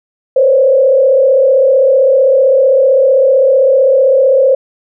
sine tone with frequency modulation, 533 Hz, C5, 32 cents sharp, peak -5 dBFS, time 0.36-4.55 s, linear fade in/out 5 ms, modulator 35.6 Hz, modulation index 0.92, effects none

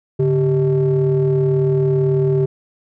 triangle ring-modulated tone, 123.47 Hz, B2, in tune, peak -8 dBFS, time 0.19-2.46 s, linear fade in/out 10 ms, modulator 266 Hz, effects none

